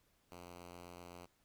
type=tone; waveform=5% pulse; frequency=87.8 Hz; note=F2; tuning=10 cents sharp; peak=-40 dBFS; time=0.31-1.26 s; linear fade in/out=10 ms; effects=pink hiss -75 dBFS RMS until 1.44 s